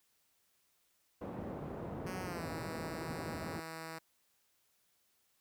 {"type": "band-pass noise", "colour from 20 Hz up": "pink", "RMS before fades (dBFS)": -43, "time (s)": [1.21, 3.6], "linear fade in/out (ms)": 5, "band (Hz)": [110, 710], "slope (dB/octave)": 12}
{"type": "tone with pitch glide", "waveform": "5% pulse", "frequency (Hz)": [185, 161.98], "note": ["F#3", "E3"], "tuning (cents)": [0, -30], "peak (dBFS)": -32, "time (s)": [2.06, 3.99], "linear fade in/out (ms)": 10, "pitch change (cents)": -230, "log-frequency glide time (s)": [2.22, 2.47]}
{"effects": ["white hiss -75 dBFS RMS until 5.4 s"]}